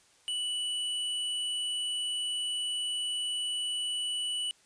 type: tone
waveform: square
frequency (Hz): 2960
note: F#7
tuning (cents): 0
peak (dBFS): -31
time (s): 0.28-4.51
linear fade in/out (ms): 0
effects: white hiss -63 dBFS RMS until 4.65 s + resampled to 22050 Hz